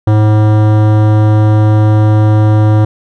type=tone with hard clipping; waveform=sine; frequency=107 Hz; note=A2; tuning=48 cents flat; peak=-7 dBFS; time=0.07-2.85 s; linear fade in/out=5 ms; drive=17 dB; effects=none